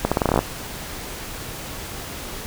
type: accelerating click train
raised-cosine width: 1 ms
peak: -3 dBFS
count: 11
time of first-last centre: 0.05-0.39 s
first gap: 66 ms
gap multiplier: 0.84
effects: pink hiss -33 dBFS RMS until 2.46 s